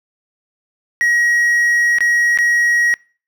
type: tone with dropouts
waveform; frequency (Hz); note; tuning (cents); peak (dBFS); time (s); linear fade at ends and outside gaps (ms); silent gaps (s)
triangle; 1900; A#6; +33; -10; 1.01-2.94; 0; 1.985-2.006 / 2.375-2.387
effects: noise-tail reverb RT60 0.4 s tail -25 dB re dry